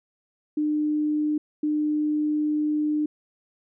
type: tone pair in turn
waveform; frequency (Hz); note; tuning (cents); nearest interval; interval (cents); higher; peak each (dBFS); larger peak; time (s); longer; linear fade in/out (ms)
sine; 301.5 / 301.5; D4 / D4; +46 / +46; unison; 0; neither; -21; neither; 0.57-1.38 / 1.63-3.06; second; 5
effects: none